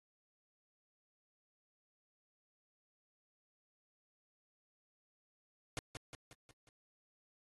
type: noise with echo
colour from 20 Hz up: pink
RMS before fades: -40 dBFS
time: 5.77-5.79 s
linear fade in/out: 0 ms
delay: 180 ms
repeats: 5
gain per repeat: -5 dB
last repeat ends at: 6.69 s
effects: low-pass 11000 Hz 12 dB/octave + AAC 32 kbps